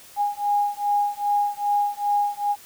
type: beating tone pair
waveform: sine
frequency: 819 / 821.5 Hz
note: G#5 / G#5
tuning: -24 / -19 cents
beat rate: 2.5 Hz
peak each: -23 dBFS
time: 0.16-2.56 s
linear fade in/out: 50 ms
effects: white hiss -47 dBFS RMS until 2.65 s